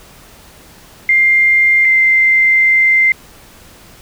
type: tone pair in turn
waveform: sine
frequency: 2100 / 2085 Hz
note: C7 / C7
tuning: +6 / -7 cents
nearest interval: unison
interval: 13 cents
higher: first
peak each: -7 dBFS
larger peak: neither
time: 1.09-1.85 / 1.85-3.12 s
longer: second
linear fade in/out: 2 ms
effects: pink hiss -41 dBFS RMS until 4.01 s

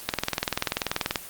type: click train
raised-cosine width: 0.2 ms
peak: -6 dBFS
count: 23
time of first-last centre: 0.09-1.158 s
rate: 20.6 Hz
effects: white hiss -41 dBFS RMS until 1.29 s + Opus 24 kbps

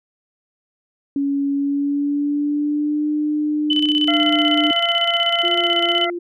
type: tone with pitch glide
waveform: sine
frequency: 280.2 to 300.3 Hz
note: C#4 to D4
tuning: +19 to +39 cents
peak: -17 dBFS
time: 1.16-4.71 s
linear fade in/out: 2 ms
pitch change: +120 cents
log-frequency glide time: 1.54-3.09 s
type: tone with tremolo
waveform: sine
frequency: 3014 Hz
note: F#7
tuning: 31 cents sharp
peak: -15 dBFS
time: 3.7-6.06 s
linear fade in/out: 5 ms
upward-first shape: square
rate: 16 Hz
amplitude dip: 65%
type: harmonic tone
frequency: 684 Hz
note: F5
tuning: 36 cents flat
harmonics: 1 / 2 / 3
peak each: -22 / -26 / -25 dBFS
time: 4.08-6.1 s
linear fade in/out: 2 ms
type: tone with vibrato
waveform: sine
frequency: 346.5 Hz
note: F4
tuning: 14 cents flat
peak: -23 dBFS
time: 5.43-6.19 s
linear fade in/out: 10 ms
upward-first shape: sine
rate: 2 Hz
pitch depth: 18 cents each way
effects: none

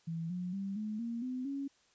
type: tone with pitch steps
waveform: sine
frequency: 164.81 / 179.73 / 195.99 / 213.7 / 233.1 / 254.2 / 277.2 Hz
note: E3 / F3 / G3 / G#3 / A#3 / C4 / C#4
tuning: 0 / +50 / 0 / +50 / 0 / -50 / 0 cents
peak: -35 dBFS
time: 0.07-1.68 s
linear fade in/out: 10 ms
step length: 230 ms
effects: white hiss -69 dBFS RMS until 1.94 s + resampled to 16000 Hz

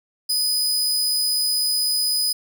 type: tone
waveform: sawtooth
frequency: 4988 Hz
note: D#8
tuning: 3 cents sharp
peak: -16 dBFS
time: 0.29-2.33 s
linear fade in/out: 10 ms
effects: none

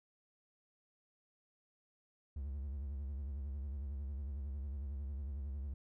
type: tone with vibrato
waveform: triangle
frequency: 69.5 Hz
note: C#2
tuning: 5 cents sharp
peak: -37 dBFS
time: 2.36-5.74 s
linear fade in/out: 5 ms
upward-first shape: sine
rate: 11 Hz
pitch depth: 120 cents each way
effects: none

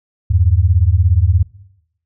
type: beating tone pair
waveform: sine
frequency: 80.7 / 97.7 Hz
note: E2 / G2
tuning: -36 / -5 cents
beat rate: 17 Hz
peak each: -12 dBFS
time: 0.3-1.43 s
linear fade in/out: 10 ms
effects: noise-tail reverb RT60 0.8 s tail -20 dB re dry

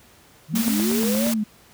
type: linear sweep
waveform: sine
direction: up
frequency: 139.7 to 622.3 Hz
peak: -25 dBFS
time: 0.48-1.33 s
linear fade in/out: 50 ms
type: tone with vibrato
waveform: sine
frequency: 220 Hz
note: A3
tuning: in tune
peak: -20 dBFS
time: 0.53-1.44 s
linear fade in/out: 10 ms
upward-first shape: sine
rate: 3 Hz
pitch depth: 89 cents each way
type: noise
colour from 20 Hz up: white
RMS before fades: -28 dBFS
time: 0.55-1.34 s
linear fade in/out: 5 ms
type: click train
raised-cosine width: 1 ms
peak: -17 dBFS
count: 6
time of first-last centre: 0.68-1.268 s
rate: 8.51 Hz
effects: pink hiss -52 dBFS RMS until 1.73 s + high-pass 60 Hz 12 dB/octave

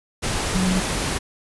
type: tone in noise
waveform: sine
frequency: 185 Hz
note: F#3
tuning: in tune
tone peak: -19 dBFS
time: 0.54-0.81 s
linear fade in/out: 20 ms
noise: pink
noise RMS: -24 dBFS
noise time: 0.22-1.19 s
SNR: +2 dB
effects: resampled to 24000 Hz

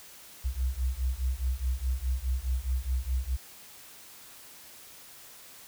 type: beating tone pair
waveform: sine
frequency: 61.5 / 66.3 Hz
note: B1 / C2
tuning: -7 / +23 cents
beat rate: 4.8 Hz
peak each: -30 dBFS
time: 0.44-3.37 s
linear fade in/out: 20 ms
effects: white hiss -50 dBFS RMS until 5.67 s

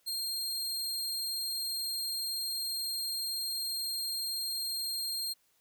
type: tone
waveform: sawtooth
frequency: 4207 Hz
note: C8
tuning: 9 cents sharp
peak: -30 dBFS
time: 0.06-5.34 s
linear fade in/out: 20 ms
effects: white hiss -71 dBFS RMS until 5.6 s

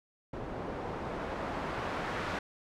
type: noise with low-pass filter sweep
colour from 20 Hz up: white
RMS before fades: -37 dBFS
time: 0.33-2.39 s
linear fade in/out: 5 ms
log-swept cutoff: 600 to 1500 Hz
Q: 0.77
effects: none

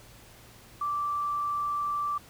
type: tone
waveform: sine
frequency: 1169 Hz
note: D6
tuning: 8 cents flat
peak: -27 dBFS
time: 0.81-2.18 s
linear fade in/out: 5 ms
effects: added 114 Hz sine -58 dBFS peak until 2.29 s + pink hiss -53 dBFS RMS until 2.29 s

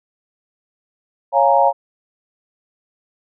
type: chord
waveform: sine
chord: Bb minor seventh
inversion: first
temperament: equal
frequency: 554.4 / 698.5 / 830.6 / 932.3 Hz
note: Db5 / F5 / Ab5 / Bb5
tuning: 0 / 0 / 0 / 0 cents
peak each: -16 dBFS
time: 1.32-1.73 s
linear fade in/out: 50 ms
effects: none

